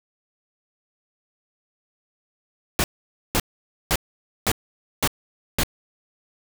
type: noise bursts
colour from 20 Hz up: pink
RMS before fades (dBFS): -20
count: 6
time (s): 2.79-5.634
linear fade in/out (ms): 0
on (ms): 49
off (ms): 510
effects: none